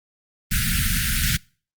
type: band-stop noise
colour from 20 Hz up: pink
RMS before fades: -21 dBFS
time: 0.51-1.37 s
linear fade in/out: 10 ms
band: 230 to 1400 Hz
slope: 96 dB/octave
effects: noise-tail reverb RT60 0.4 s tail -25 dB re dry + Opus 32 kbps

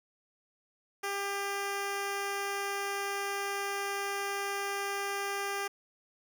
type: tone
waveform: 10% pulse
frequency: 398.9 Hz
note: G4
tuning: 30 cents sharp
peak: -24 dBFS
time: 1.03-5.68 s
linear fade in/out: 10 ms
effects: none

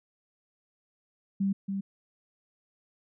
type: tone with echo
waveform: sine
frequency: 196 Hz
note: G3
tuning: in tune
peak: -24 dBFS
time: 1.4-1.53 s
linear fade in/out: 10 ms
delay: 280 ms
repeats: 1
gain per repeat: -5 dB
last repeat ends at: 1.81 s
effects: none

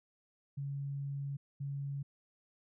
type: tone bursts at uneven times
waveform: sine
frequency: 140 Hz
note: C#3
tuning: 18 cents sharp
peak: -36 dBFS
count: 2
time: 0.57-1.37 / 1.6-2.03 s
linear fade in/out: 10 ms
effects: none

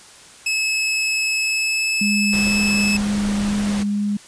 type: tone with pitch glide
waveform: sawtooth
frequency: 2590 to 2605 Hz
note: E7 to E7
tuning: -31 to -21 cents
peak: -15 dBFS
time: 0.46-2.97 s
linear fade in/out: 5 ms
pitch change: +10 cents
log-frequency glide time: 1.36-1.85 s
type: tone with vibrato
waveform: sine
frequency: 204.8 Hz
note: G#3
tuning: 24 cents flat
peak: -18 dBFS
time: 2.01-4.17 s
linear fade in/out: 5 ms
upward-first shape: triangle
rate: 2.1 Hz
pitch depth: 9 cents each way
type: noise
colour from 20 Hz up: pink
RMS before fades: -29 dBFS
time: 2.32-3.84 s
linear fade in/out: 20 ms
effects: white hiss -44 dBFS RMS until 4.27 s + resampled to 22050 Hz

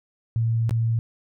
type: tone with dropouts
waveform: sine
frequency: 114.3 Hz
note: A#2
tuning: 34 cents flat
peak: -19 dBFS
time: 0.36-0.99 s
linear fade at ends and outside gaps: 0 ms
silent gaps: 0.694-0.709 s
effects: none

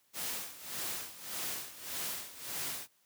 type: noise with tremolo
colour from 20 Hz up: white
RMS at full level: -37 dBFS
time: 0.13-2.88 s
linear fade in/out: 50 ms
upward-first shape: sine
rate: 1.7 Hz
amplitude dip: 80%
effects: white hiss -71 dBFS RMS until 3.05 s + high-pass 80 Hz 12 dB/octave

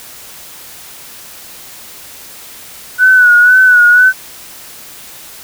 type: tone with vibrato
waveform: sine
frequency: 1480 Hz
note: F#6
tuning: in tune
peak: -3 dBFS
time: 2.98-4.13 s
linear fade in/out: 50 ms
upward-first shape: sine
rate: 2 Hz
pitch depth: 49 cents each way
effects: white hiss -33 dBFS RMS until 5.43 s

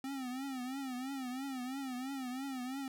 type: tone with vibrato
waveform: square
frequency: 261.6 Hz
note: C4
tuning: in tune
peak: -39 dBFS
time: 0.04-2.88 s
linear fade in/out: 2 ms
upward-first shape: triangle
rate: 3 Hz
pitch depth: 120 cents each way
effects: none

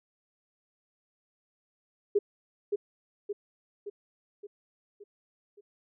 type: tone with echo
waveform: sine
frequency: 408.9 Hz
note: G#4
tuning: 27 cents flat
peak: -20 dBFS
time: 2.15-2.19 s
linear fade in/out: 10 ms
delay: 570 ms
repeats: 6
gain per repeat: -5 dB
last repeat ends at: 5.61 s
effects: none

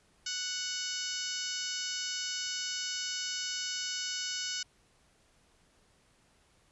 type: harmonic tone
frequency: 740 Hz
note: F#5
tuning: in tune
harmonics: 2 / 3 / 4 / 5 / 6 / 7 / 8 / 9 / 10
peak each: -43 / -47 / -40 / -46 / -42 / -40 / -41 / -45 / -46 dBFS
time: 0.26-4.63 s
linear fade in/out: 5 ms
effects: pink hiss -67 dBFS RMS until 6.71 s + resampled to 24000 Hz

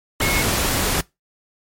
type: tone in noise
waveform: sine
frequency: 2177 Hz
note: C#7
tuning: 32 cents flat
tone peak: -22 dBFS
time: 0.22-0.42 s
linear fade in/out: 5 ms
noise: pink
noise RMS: -20 dBFS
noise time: 0.2-1.01 s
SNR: -5 dB
effects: noise-tail reverb RT60 0.2 s tail -22 dB re dry + MP3 64 kbps

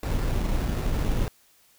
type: noise with sample-and-hold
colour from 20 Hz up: brown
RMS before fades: -25 dBFS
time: 0.03-1.28 s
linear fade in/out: 0 ms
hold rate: 3150 Hz
effects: white hiss -60 dBFS RMS until 1.78 s

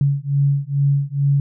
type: beating tone pair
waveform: sine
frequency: 139.6 / 141.9 Hz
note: C#3 / C#3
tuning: +13 / +41 cents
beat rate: 2.3 Hz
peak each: -18 dBFS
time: 0.01-1.4 s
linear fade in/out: 2 ms
effects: none

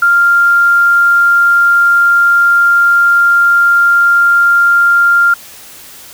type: tone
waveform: sine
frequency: 1395 Hz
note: F6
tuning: 2 cents flat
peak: -5 dBFS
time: 0.02-5.34 s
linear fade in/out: 5 ms
effects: white hiss -34 dBFS RMS until 6.13 s

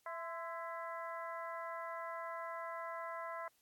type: harmonic tone with a mistuned harmonic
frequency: 331.8 Hz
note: E4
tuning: 11 cents sharp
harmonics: 2 / 3 / 4 / 5 / 6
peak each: -46 / -45 / -48 / -53 / -52 dBFS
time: 0.06-3.48 s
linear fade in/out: 2 ms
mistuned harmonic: 3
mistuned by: +56 cents
effects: white hiss -75 dBFS RMS until 3.61 s + AAC 64 kbps

